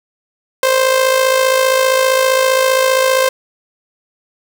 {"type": "tone with amplitude modulation", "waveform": "sawtooth", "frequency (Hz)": 523.3, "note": "C5", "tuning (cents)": 0, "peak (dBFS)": -4, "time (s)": [0.63, 3.29], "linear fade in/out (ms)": 2, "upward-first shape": "sine", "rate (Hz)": 55.2, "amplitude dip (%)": 55, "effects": []}